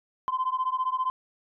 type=beating tone pair; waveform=sine; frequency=1023 / 1038 Hz; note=C6 / C6; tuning=-39 / -14 cents; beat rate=15 Hz; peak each=-27 dBFS; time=0.28-1.1 s; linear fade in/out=0 ms; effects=tanh soft clip ceiling -19 dBFS